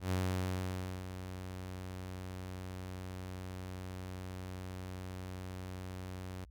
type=tone with ADSR envelope; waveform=sawtooth; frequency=92.5 Hz; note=F#2; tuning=in tune; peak=-27 dBFS; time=0-6.45 s; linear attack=110 ms; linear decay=930 ms; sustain=-11 dB; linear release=7 ms; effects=added 60 Hz sine -53 dBFS peak until 6.5 s